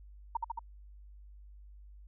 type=tone with echo; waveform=sine; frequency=927 Hz; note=A#5; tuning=10 cents flat; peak=-28 dBFS; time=0.35-0.37 s; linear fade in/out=5 ms; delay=74 ms; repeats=3; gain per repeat=-2 dB; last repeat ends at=0.592 s; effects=added 50 Hz sine -50 dBFS peak until 2.07 s